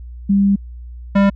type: tone pair in turn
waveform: sine / square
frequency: 198.7 / 198.7 Hz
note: G3 / G3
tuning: +24 / +24 cents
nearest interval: unison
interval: 0 cents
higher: neither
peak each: -10 dBFS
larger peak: neither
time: 0.29-0.56 / 1.15-1.3 s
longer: first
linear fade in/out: 10 ms
effects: added 60 Hz sine -30 dBFS peak until 1.35 s + low-pass 2000 Hz 12 dB/octave